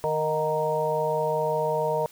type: harmonic tone with a mistuned harmonic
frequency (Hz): 155.2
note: D#3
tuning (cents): -4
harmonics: 1 / 3 / 4 / 5 / 6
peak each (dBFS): -34 / -27 / -27 / -37 / -28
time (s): 0.04-2.06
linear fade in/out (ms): 0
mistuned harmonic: 5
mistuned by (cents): -67
effects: white hiss -52 dBFS RMS until 2.11 s